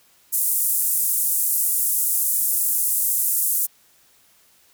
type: band-pass noise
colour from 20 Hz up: white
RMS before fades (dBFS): -21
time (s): 0.32-3.67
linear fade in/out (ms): 20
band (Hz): 8700 to 16000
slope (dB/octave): 24
effects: white hiss -57 dBFS RMS until 4.73 s